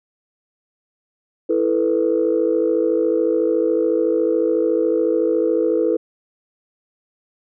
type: chord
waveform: sine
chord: E suspended fourth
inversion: none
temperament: equal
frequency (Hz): 329.6 / 440 / 493.9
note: E4 / A4 / B4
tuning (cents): 0 / 0 / 0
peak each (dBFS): -19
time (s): 1.49-5.97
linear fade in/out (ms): 10
effects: tanh soft clip ceiling -7 dBFS